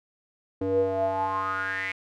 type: tone with band-pass filter sweep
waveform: square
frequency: 95.7 Hz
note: G2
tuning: 41 cents flat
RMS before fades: -27 dBFS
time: 0.61-1.92 s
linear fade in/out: 5 ms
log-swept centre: 380 to 2200 Hz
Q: 8.1
effects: none